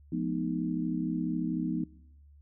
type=chord; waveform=sine; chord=F half-diminished seventh; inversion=none; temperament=equal with one note detuned; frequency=174.61 / 213.1 / 246.9 / 311.1 Hz; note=F3 / Ab3 / Cb4 / Eb4; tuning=0 / +45 / 0 / 0 cents; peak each=-33 / -38 / -33 / -34 dBFS; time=0.12-1.84 s; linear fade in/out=5 ms; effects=noise-tail reverb RT60 0.9 s tail -24 dB re dry + added 72 Hz sine -53 dBFS peak until 2.41 s